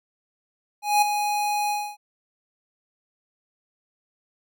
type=tone with ADSR envelope; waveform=square; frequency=830.6 Hz; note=G#5; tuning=in tune; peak=-15 dBFS; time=0.82-1.97 s; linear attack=200 ms; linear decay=9 ms; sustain=-8 dB; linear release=270 ms; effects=none